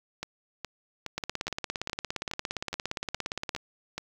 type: two click trains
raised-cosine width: 0.2 ms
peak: -14 / -17 dBFS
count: 42 / 10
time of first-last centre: 1.18-3.55 / 0.23-3.98 s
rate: 17.3 / 2.4 Hz
effects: 8-bit